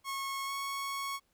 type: tone with pitch glide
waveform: sawtooth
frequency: 1093 to 1105.1 Hz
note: C#6 to C#6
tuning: -25 to -6 cents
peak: -31 dBFS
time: 0.04-1.2 s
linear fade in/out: 50 ms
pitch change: +19 cents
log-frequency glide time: 0.46-0.51 s
effects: pink hiss -74 dBFS RMS until 1.33 s